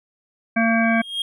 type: harmonic tone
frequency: 227.5 Hz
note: A#3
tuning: 42 cents flat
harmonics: 1 / 3 / 5 / 7 / 9 / 10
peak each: -18 / -22 / -30 / -23 / -36 / -24 dBFS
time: 0.56-1.02 s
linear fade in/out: 10 ms
type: tone with exponential growth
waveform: triangle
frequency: 3245 Hz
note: G#7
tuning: 41 cents flat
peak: -17 dBFS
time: 0.83-1.22 s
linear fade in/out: 2 ms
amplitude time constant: 84 ms
effects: none